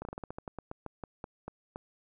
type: slowing click train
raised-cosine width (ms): 1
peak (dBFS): -25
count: 16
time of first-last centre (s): 0.02-1.759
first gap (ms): 31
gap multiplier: 1.17
effects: none